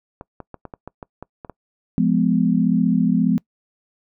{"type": "clicks", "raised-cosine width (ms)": 1, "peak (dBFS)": -20, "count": 10, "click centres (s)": [0.211, 0.403, 0.543, 0.653, 0.738, 0.876, 1.028, 1.226, 1.448, 1.497]}
{"type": "chord", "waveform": "sine", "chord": "F diminished", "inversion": "none", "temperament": "just", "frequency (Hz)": [174.61, 209.5, 251.4], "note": ["F3", "Ab3", "Cb4"], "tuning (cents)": [0, 15, 31], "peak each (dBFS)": -19, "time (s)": [1.98, 3.38], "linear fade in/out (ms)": 0}
{"effects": ["noise-tail reverb RT60 0.1 s tail -24 dB re dry"]}